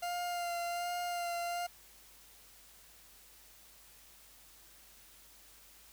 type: tone with vibrato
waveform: 40% pulse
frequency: 698.5 Hz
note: F5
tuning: in tune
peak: -34 dBFS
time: 0.02-1.67 s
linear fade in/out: 10 ms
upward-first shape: sine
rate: 1.3 Hz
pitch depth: 20 cents each way
effects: added 50 Hz sine -68 dBFS peak until 5.92 s + white hiss -59 dBFS RMS until 5.92 s